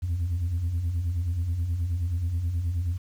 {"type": "beating tone pair", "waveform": "sine", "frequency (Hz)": [78.4, 87.8], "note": ["D#2", "F2"], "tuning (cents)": [14, 10], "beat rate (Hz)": 9.4, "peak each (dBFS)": [-31, -23], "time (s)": [0.02, 2.98], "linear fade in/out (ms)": 20, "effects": ["tanh soft clip ceiling -22 dBFS", "9-bit"]}